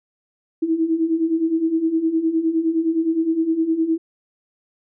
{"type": "beating tone pair", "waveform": "sine", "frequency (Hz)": [318.2, 327.9], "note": ["D#4", "E4"], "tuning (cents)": [39, -9], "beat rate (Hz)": 9.7, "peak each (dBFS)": [-23, -18], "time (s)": [0.62, 3.98], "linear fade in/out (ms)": 10, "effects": []}